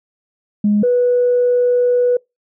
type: tone pair in turn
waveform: sine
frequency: 207.7 / 490.9 Hz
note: G#3 / B4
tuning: 0 / -10 cents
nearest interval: octave + minor third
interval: 1490 cents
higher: second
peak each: -10 dBFS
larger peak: neither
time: 0.64-0.83 / 0.83-2.17 s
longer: second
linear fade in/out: 5 ms
effects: noise-tail reverb RT60 0.2 s tail -26 dB re dry + tanh soft clip ceiling -6 dBFS